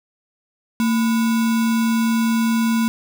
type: tone with sample-and-hold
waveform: sine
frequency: 227.4 Hz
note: A#3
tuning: 43 cents flat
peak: -15 dBFS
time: 0.8-2.88 s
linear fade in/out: 0 ms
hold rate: 1225 Hz
effects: none